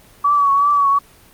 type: tone with vibrato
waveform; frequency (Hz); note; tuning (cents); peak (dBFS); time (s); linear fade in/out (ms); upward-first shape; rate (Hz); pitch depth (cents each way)
sine; 1137; C#6; +44; -11; 0.24-0.99; 10; triangle; 2.7; 51
effects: pink hiss -47 dBFS RMS until 1.33 s + Opus 24 kbps